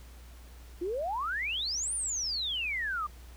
sine exponential two-way sweep, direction up then down, 329.6 to 9680 to 1164 Hz, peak -30 dBFS, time 0.81-3.07 s, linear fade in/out 10 ms, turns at 1.94 s, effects added 60 Hz sine -47 dBFS peak until 3.36 s + pink hiss -57 dBFS RMS until 3.36 s

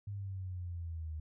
sine exponential sweep, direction down, 102.5 to 76.8 Hz, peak -38 dBFS, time 0.07-1.2 s, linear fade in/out 5 ms, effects none

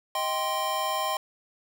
square chord, C minor, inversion first, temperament just, 627.9 / 784.9 / 1046.5 Hz, Eb5 / G5 / C6, +16 / +2 / 0 cents, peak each -33 / -32 / -30 dBFS, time 0.15-1.17 s, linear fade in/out 2 ms, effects none

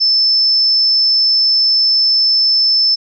sine tone, 5274 Hz, E8, in tune, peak -9 dBFS, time 0-2.96 s, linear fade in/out 20 ms, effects none

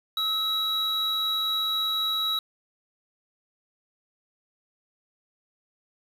triangle tone pair together, 1293 / 3875 Hz, E6 / B7, -34 / -34 cents, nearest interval octave + perfect fifth, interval 1900 cents, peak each -31 / -23 dBFS, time 0.17-2.39 s, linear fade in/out 2 ms, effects 8-bit

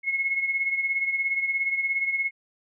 sine beating tone pair, 2173 / 2190 Hz, C#7 / C#7, -35 / -22 cents, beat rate 17 Hz, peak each -24 / -31 dBFS, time 0.03-2.31 s, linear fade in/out 50 ms, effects none

